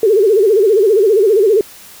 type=tone with vibrato; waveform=sine; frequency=415.3 Hz; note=G#4; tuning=in tune; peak=-7 dBFS; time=0.03-1.61 s; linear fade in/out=2 ms; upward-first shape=sine; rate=15 Hz; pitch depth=170 cents each way; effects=white hiss -38 dBFS RMS until 2 s